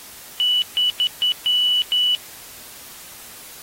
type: tone bursts at uneven times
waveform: sine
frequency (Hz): 2960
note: F#7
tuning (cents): 0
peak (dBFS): -15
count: 6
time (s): 0.4-0.62 / 0.77-0.9 / 1-1.07 / 1.22-1.32 / 1.46-1.82 / 1.92-2.15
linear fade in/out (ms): 0
effects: white hiss -40 dBFS RMS until 3.62 s + AAC 48 kbps